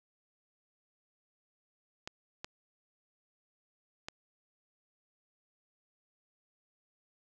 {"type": "clicks", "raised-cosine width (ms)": 0.2, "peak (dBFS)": -22, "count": 3, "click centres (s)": [2.075, 2.445, 4.085], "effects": []}